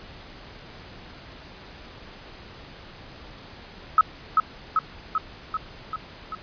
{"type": "tone with echo", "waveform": "sine", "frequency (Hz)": 1284, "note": "E6", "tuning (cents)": -46, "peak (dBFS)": -11, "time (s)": [3.98, 4.01], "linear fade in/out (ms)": 2, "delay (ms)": 390, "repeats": 6, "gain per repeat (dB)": -3, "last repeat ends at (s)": 6.35, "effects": ["pink hiss -44 dBFS RMS until 6.42 s", "resampled to 11025 Hz"]}